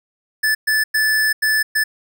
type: tone bursts at uneven times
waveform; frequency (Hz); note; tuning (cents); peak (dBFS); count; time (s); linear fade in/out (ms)
square; 1742; A6; -18; -15; 5; 0.43-0.55 / 0.67-0.84 / 0.94-1.33 / 1.42-1.63 / 1.75-1.84; 10
effects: none